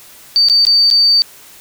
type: tone with dropouts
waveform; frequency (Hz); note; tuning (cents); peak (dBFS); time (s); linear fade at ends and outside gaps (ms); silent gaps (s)
sine; 4600; D8; -37; -7; 0.36-1.22; 0; 0.486-0.498 / 0.651-0.668 / 0.902-0.911
effects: white hiss -40 dBFS RMS until 1.6 s